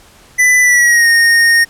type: tone with pitch glide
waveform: square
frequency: 1995 to 1850.7 Hz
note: B6 to A#6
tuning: +17 to -13 cents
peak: -7 dBFS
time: 0.38-1.65 s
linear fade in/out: 20 ms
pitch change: -130 cents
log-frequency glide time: 0.61-1.08 s
effects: pink hiss -43 dBFS RMS until 1.69 s + low-pass 12000 Hz 12 dB/octave